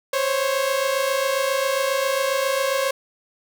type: tone pair together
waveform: sawtooth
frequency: 523.3 / 550.7 Hz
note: C5 / C#5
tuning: 0 / -11 cents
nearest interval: minor second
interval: 89 cents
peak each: -20 / -18 dBFS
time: 0.13-2.91 s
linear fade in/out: 5 ms
effects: none